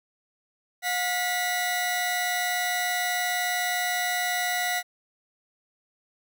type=tone pair together; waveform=sawtooth; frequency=720.3 / 1960 Hz; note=F#5 / B6; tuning=-47 / -14 cents; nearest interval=octave + perfect fourth; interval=1733 cents; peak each=-24 dBFS; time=0.82-4.83 s; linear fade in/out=50 ms; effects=none